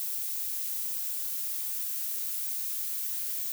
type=noise with high-pass filter sweep; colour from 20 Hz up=violet; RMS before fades=-33 dBFS; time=0-3.52 s; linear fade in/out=0 ms; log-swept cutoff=460 to 1500 Hz; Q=1.2; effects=none